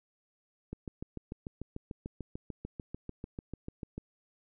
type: click train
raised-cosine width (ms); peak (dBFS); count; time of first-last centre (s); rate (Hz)
3; -26; 23; 0.73-3.98; 6.77
effects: none